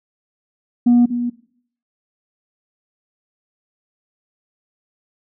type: tone with echo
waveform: sine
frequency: 241.3 Hz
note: B3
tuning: 40 cents flat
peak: -7 dBFS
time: 0.86-1.06 s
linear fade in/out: 10 ms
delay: 240 ms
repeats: 1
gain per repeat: -11 dB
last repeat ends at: 1.3 s
effects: noise-tail reverb RT60 0.6 s tail -17 dB re dry + tanh soft clip ceiling -7 dBFS